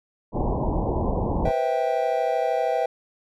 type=low-pass noise; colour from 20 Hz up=pink; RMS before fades=-24 dBFS; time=0.32-1.52 s; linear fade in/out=50 ms; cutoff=1000 Hz; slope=96 dB/octave
type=chord; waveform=triangle; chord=C major seventh; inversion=third; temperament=just; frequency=490.5 / 523.3 / 654.1 / 784.9 Hz; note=B4 / C5 / E5 / G5; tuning=-12 / 0 / -14 / +2 cents; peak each=-25 / -27 / -23 / -24 dBFS; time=1.45-2.86 s; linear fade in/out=5 ms
effects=none